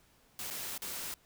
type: noise with dropouts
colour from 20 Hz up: white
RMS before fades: -40 dBFS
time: 0.39-1.14 s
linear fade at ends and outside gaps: 1 ms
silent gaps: 0.503-0.508 / 0.778-0.82 s
effects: pink hiss -66 dBFS RMS until 1.25 s